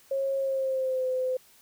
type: tone with pitch glide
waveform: sine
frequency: 543 to 512.8 Hz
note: C#5 to C5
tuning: -36 to -35 cents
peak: -25 dBFS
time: 0.11-1.37 s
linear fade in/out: 5 ms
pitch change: -99 cents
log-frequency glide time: 0.38-1.06 s
effects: white hiss -58 dBFS RMS until 1.61 s